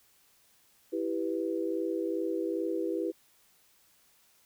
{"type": "chord", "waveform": "sine", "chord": "E minor", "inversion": "none", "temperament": "equal", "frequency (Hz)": [329.6, 392, 493.9], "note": ["E4", "G4", "B4"], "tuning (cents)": [0, 0, 0], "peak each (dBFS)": [-32, -34, -35], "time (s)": [0.92, 3.12], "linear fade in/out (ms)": 20, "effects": ["white hiss -65 dBFS RMS until 4.45 s"]}